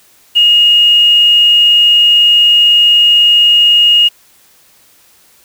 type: tone with quantisation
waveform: sine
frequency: 2862 Hz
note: F7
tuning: 42 cents sharp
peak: -4 dBFS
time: 0.35-4.09 s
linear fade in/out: 20 ms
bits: 5
effects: white hiss -47 dBFS RMS until 5.44 s